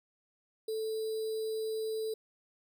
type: tone with sample-and-hold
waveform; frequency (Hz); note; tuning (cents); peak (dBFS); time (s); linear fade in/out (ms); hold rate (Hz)
sine; 440; A4; 0; -32; 0.68-2.14; 5; 4410
effects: none